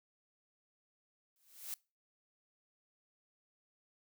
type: noise with exponential growth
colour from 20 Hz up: blue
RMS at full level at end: -39 dBFS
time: 1.36-1.74 s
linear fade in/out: 1 ms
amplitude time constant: 82 ms
effects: noise-tail reverb RT60 0.3 s tail -24 dB re dry